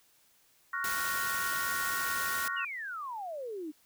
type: chord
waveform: sine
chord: Gb major seventh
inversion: second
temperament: equal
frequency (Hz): 1108.7 / 1396.9 / 1480 / 1864.7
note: Db6 / F6 / Gb6 / Bb6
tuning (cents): 0 / 0 / 0 / 0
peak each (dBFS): -37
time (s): 0.73-2.65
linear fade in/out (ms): 5
type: noise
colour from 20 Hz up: white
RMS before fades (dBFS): -37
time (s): 0.84-2.48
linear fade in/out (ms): 2
type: exponential sweep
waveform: sine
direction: down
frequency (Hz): 2972 to 290.5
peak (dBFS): -36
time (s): 2.56-3.72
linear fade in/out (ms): 20
effects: white hiss -66 dBFS RMS until 3.85 s